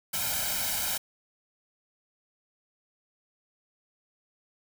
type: noise with comb filter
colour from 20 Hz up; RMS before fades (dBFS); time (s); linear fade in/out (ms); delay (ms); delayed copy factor
white; -30; 0.13-0.98; 10; 1.3; +0.9
effects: none